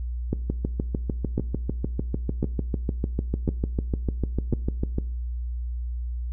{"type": "two click trains", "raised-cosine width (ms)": 3, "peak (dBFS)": [-10, -12], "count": [5, 31], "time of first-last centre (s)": [[0.33, 4.527], [0.5, 4.984]], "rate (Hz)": [0.953, 6.69], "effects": ["noise-tail reverb RT60 0.5 s tail -20 dB re dry", "added 60 Hz sine -27 dBFS peak until 6.32 s"]}